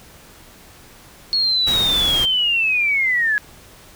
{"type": "linear sweep", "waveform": "sine", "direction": "down", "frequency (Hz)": [4349, 1661], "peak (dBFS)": -15, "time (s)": [1.33, 3.38], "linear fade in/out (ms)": 0}
{"type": "noise", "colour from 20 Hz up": "pink", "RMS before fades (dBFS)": -26, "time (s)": [1.66, 2.26], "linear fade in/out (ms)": 20}
{"effects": ["pink hiss -45 dBFS RMS until 3.95 s"]}